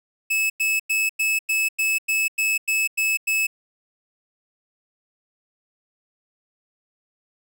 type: tone bursts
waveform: 45% pulse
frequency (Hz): 2600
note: E7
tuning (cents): -24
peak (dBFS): -19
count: 11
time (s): 0.3-3.47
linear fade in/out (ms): 10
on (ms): 200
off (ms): 97
effects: none